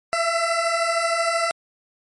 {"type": "beating tone pair", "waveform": "20% pulse", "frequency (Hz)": [661, 674], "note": ["E5", "E5"], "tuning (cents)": [5, 38], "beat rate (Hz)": 13, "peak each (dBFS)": [-20, -16], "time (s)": [0.13, 1.51], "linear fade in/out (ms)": 0, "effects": ["MP3 48 kbps"]}